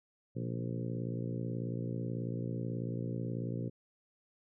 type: harmonic tone with a mistuned harmonic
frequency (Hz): 58.3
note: A#1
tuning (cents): +1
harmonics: 2 / 3 / 4 / 5 / 6 / 7 / 8 / 9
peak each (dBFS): -37 / -41 / -43 / -45 / -47 / -48 / -49 / -50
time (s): 0.35-3.7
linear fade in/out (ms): 20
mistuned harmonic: 2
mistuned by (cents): +82
effects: none